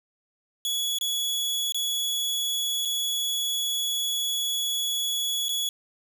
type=tone with dropouts; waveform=sawtooth; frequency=3381 Hz; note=G#7; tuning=30 cents sharp; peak=-22 dBFS; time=0.65-5.69 s; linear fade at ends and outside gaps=1 ms; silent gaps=0.986-1.011 / 1.722-1.745 / 2.851-2.855 / 5.484-5.491 s; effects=none